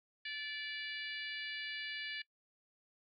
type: harmonic tone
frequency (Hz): 581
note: D5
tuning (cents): -19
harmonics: 3 / 4 / 5 / 6 / 7 / 8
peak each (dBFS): -44 / -46 / -48 / -50 / -51 / -52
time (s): 0.25-2.22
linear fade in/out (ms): 5
effects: noise-tail reverb RT60 0.1 s tail -21 dB re dry